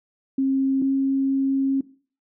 sine tone pair in turn, 268.6 / 270.5 Hz, C4 / C#4, +46 / -42 cents, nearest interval unison, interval 12 cents, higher second, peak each -18 dBFS, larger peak neither, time 0.38-0.82 / 0.82-1.81 s, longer second, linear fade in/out 5 ms, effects noise-tail reverb RT60 0.4 s tail -18 dB re dry

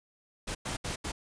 pink noise bursts at uneven times, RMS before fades -35 dBFS, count 4, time 0.47-0.55 / 0.65-0.77 / 0.84-0.96 / 1.04-1.12 s, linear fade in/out 10 ms, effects resampled to 22050 Hz

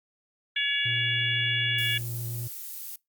harmonic tone, 566 Hz, C#5, 36 cents sharp, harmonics 3 / 4 / 5 / 6, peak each -30 / -30 / -30 / -30 dBFS, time 0.56-1.98 s, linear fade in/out 5 ms
triangle tone, 117.7 Hz, A#2, 17 cents sharp, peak -30 dBFS, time 0.85-2.48 s, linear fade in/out 10 ms
violet noise, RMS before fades -38 dBFS, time 1.78-2.96 s, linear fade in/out 5 ms
effects noise-tail reverb RT60 0.2 s tail -25 dB re dry + Opus 48 kbps

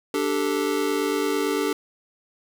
square chord, D suspended fourth, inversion none, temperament just, 293.7 / 391.6 / 440.5 Hz, D4 / G4 / A4, 0 / -2 / +2 cents, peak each -27 dBFS, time 0.14-1.73 s, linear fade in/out 2 ms, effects none

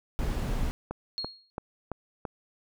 brown noise, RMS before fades -29 dBFS, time 0.19-0.71 s, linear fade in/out 0 ms
click train, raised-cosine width 1 ms, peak -19 dBFS, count 5, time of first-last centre 0.91-2.252 s, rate 2.98 Hz
sine tone with exponential decay, 4284 Hz, C8, 40 cents sharp, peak -28 dBFS, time 1.18-1.5 s, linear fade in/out 0 ms, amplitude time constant 68 ms
effects none

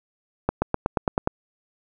accelerating click train, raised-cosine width 1 ms, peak -6 dBFS, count 8, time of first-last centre 0.49-1.274 s, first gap 130 ms, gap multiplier 0.95, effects none

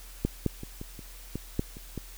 clicks, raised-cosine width 3 ms, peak -12 / -12 / -25 / -25 / -29 / -19 / -13 / -30 / -21 dBFS, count 9, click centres 0.25 / 0.463 / 0.634 / 0.814 / 0.992 / 1.356 / 1.594 / 1.769 / 1.977 s, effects added 41 Hz sine -45 dBFS peak until 2.17 s + white hiss -50 dBFS RMS until 2.17 s

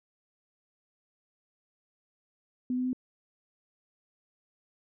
sine tone with pitch steps, 250.8 / 252.8 / 254.9 Hz, B3 / B3 / C4, +27 / +41 / -45 cents, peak -27 dBFS, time 2.7-2.931 s, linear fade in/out 2 ms, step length 77 ms, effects none

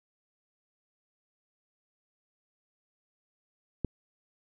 click, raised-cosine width 3 ms, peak -16 dBFS, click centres 3.847 s, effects none

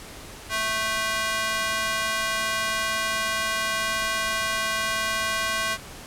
square tone with high-pass filter, 219.8 Hz, A3, 2 cents flat, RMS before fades -26 dBFS, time 0.49-5.78 s, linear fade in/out 50 ms, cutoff 1300 Hz, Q 1.1, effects pink hiss -41 dBFS RMS until 6.06 s + low-pass 12000 Hz 12 dB/octave

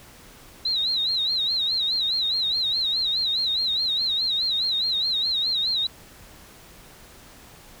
sine tone with vibrato, 3951 Hz, B7, in tune, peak -21 dBFS, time 0.65-5.87 s, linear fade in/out 5 ms, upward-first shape sine, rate 4.8 Hz, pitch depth 120 cents each way, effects pink hiss -48 dBFS RMS until 7.8 s

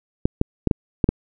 clicks, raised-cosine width 3 ms, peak -3 dBFS, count 6, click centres 0.255 / 0.414 / 0.673 / 0.712 / 1.042 / 1.09 s, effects none

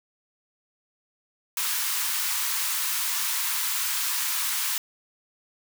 white high-pass noise, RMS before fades -27 dBFS, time 1.57-4.78 s, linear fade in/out 2 ms, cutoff 870 Hz, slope 96 dB/octave, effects none

